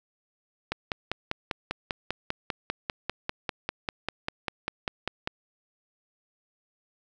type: click train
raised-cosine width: 0.3 ms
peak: -12 dBFS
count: 24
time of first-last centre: 0.72-5.274 s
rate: 5.05 Hz
effects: none